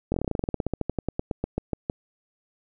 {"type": "slowing click train", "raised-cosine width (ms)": 2, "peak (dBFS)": -12, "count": 26, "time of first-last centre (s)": [0.12, 1.899], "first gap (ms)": 21, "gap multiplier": 1.09, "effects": []}